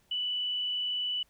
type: tone with frequency modulation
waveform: sine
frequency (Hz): 2970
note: F#7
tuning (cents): +6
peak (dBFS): -29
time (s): 0.11-1.23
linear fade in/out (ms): 5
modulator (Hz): 38.2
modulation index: 0.64
effects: pink hiss -68 dBFS RMS until 1.29 s